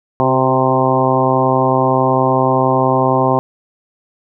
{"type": "harmonic tone with a mistuned harmonic", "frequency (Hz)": 130.81, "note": "C3", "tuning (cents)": 0, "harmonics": [1, 2, 3, 4, 5, 6, 7, 8], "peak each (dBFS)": [-19, -19, -19, -19, -19, -19, -19, -19], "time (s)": [0.2, 3.39], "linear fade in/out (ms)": 0, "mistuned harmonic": 3, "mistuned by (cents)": -20, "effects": []}